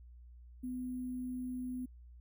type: tone with sample-and-hold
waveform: sine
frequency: 252 Hz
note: B3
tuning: 35 cents sharp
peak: -37 dBFS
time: 0.63-1.86 s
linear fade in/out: 10 ms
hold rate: 11025 Hz
effects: added 60 Hz sine -52 dBFS peak until 2.2 s